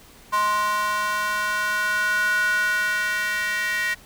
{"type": "tone with high-pass filter sweep", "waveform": "square", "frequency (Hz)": 209.5, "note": "G#3", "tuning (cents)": 15, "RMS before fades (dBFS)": -23, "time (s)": [0.32, 3.95], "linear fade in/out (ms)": 20, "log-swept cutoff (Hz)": [1100, 1800], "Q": 6.8, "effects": ["pink hiss -49 dBFS RMS until 4.05 s"]}